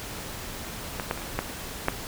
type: clicks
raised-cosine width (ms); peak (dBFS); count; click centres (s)
0.5; -14 / -10 / -20 / -22 / -10 / -6; 6; 0.998 / 1.111 / 1.176 / 1.219 / 1.39 / 1.884
effects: pink hiss -37 dBFS RMS until 2.07 s